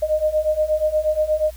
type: beating tone pair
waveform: sine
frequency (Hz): 611 / 619.4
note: D#5 / D#5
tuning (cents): -32 / -8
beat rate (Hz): 8.4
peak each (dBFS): -21 / -19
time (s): 0.02-1.51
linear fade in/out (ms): 10
effects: added 60 Hz sine -36 dBFS peak until 1.56 s + white hiss -48 dBFS RMS until 1.56 s